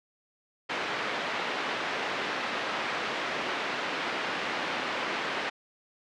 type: band-pass noise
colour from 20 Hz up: white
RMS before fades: -32 dBFS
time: 0.69-5.5 s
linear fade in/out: 10 ms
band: 250 to 2300 Hz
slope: 12 dB/octave
effects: low-pass 5000 Hz 12 dB/octave